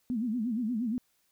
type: tone with vibrato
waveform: sine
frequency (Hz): 231.4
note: A#3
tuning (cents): -13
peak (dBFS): -28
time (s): 0.1-0.98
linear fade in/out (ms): 0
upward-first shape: sine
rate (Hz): 8.5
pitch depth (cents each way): 170
effects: white hiss -72 dBFS RMS until 1.31 s